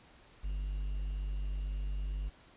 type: tone with quantisation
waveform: triangle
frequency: 49 Hz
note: G1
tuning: in tune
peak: -31 dBFS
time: 0.43-2.3 s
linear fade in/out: 20 ms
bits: 10
effects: pink hiss -60 dBFS RMS until 2.56 s + resampled to 8000 Hz